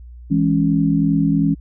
sine chord, C# minor, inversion first, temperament equal, 164.81 / 207.7 / 277.2 Hz, E3 / G#3 / C#4, 0 / 0 / 0 cents, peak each -17 / -20 / -17 dBFS, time 0.3-1.55 s, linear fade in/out 20 ms, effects added 60 Hz sine -35 dBFS peak until 1.6 s

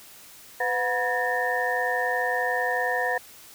sine tone cluster, 502 / 725 / 966 / 1708 / 1819 Hz, B4 / F#5 / B5 / G#6 / A#6, +28 / -35 / -39 / +48 / -43 cents, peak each -29 / -28 / -33 / -33 / -27 dBFS, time 0.6-3.18 s, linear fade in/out 5 ms, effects white hiss -48 dBFS RMS until 3.54 s

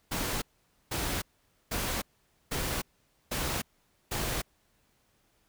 pink noise bursts, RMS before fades -32 dBFS, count 6, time 0.11-4.42 s, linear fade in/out 10 ms, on 310 ms, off 490 ms, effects pink hiss -70 dBFS RMS until 5.48 s

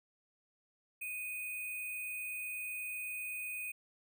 sine tone with sample-and-hold, 2489 Hz, D#7, in tune, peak -38 dBFS, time 1.01-3.72 s, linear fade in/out 10 ms, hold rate 11025 Hz, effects none

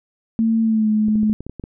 sine tone with pitch glide, 225.2 to 214.3 Hz, A3 to A3, +40 to -45 cents, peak -14 dBFS, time 0.39-1.33 s, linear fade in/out 0 ms, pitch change -85 cents, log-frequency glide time 0.62-0.89 s
clicks, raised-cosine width 3 ms, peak -19 dBFS, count 9, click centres 1.084 / 1.156 / 1.232 / 1.297 / 1.406 / 1.466 / 1.496 / 1.597 / 1.639 s
effects none

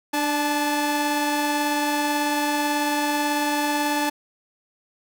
sawtooth tone pair together, 295.4 / 868 Hz, D4 / A5, +10 / -24 cents, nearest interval octave + perfect fifth, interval 1866 cents, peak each -20 dBFS, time 0.13-4.1 s, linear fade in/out 10 ms, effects none

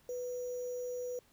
sine tone with sample-and-hold, 493.9 Hz, B4, in tune, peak -36 dBFS, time 0.09-1.19 s, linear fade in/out 2 ms, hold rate 6300 Hz, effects pink hiss -67 dBFS RMS until 1.32 s

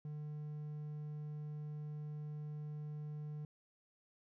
triangle tone, 150 Hz, D3, 37 cents sharp, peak -40 dBFS, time 0.05-3.45 s, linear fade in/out 2 ms, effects none

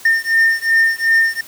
triangle beating tone pair, 1813 / 1815.7 Hz, A#6 / A#6, -49 / -46 cents, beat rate 2.7 Hz, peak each -13 dBFS, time 0.05-1.41 s, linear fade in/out 5 ms, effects white hiss -39 dBFS RMS until 1.47 s

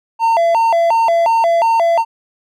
triangle tone with vibrato, 784 Hz, G5, in tune, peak -8 dBFS, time 0.19-2.05 s, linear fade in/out 50 ms, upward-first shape square, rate 2.8 Hz, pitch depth 260 cents each way, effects none

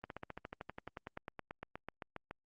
slowing click train, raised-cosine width 0.5 ms, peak -28 dBFS, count 24, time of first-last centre 0.04-2.31 s, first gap 62 ms, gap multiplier 1.04, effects Opus 32 kbps

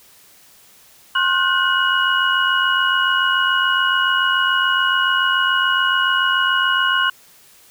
sine tone cluster, 1063 / 1441 / 1528 / 2911 Hz, C6 / F#6 / G6 / F#7, +27 / -46 / -45 / -29 cents, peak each -20 dBFS, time 1.15-7.1 s, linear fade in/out 5 ms, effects white hiss -49 dBFS RMS until 7.7 s

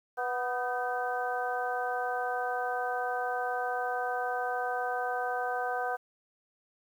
harmonic tone with a mistuned harmonic, 246.9 Hz, B3, in tune, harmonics 2 / 3 / 4 / 5 / 6, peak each -36 / -32 / -41 / -40 / -36 dBFS, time 0.17-5.97 s, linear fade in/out 20 ms, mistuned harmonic 6, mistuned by +62 cents, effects 10-bit

